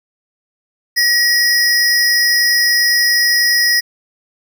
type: tone pair together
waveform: square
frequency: 1907 / 5091 Hz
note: A#6 / D#8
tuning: +39 / +39 cents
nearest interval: octave + perfect fourth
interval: 1700 cents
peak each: -14 dBFS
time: 0.96-3.81 s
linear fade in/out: 20 ms
effects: none